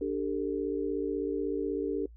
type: chord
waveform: sine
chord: D suspended fourth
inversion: none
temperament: equal with one note detuned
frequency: 293.7 / 392 / 448.2 Hz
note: D4 / G4 / A4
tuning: 0 / 0 / +32 cents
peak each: -33 dBFS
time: 0.01-2.06 s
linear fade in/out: 5 ms
effects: noise-tail reverb RT60 0.1 s tail -23 dB re dry + added 57 Hz sine -48 dBFS peak until 2.16 s